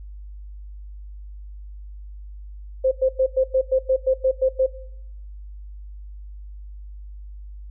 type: tone bursts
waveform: sine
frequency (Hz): 523.3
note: C5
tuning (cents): 0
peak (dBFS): -15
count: 11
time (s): 2.84-4.665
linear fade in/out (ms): 10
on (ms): 75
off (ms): 100
effects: noise-tail reverb RT60 0.8 s tail -18 dB re dry + added 50 Hz sine -35 dBFS peak until 7.7 s